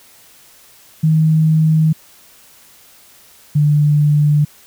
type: tone pair in turn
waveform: sine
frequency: 157.7 / 148.22 Hz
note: D#3 / D3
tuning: +24 / +16 cents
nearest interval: minor second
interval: 108 cents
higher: first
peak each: -9 dBFS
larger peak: neither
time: 1.03-1.93 / 3.55-4.45 s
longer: neither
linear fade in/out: 10 ms
effects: white hiss -46 dBFS RMS until 4.66 s